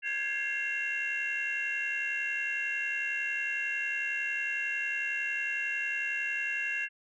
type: tone cluster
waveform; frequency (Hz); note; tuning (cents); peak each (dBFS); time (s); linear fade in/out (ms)
sine; 1606 / 1677 / 2114 / 2735; G6 / G#6 / C7 / F7; +41 / +16 / +17 / -37; -38 / -34 / -37 / -32; 0.02-6.89; 50
effects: tanh soft clip ceiling -23 dBFS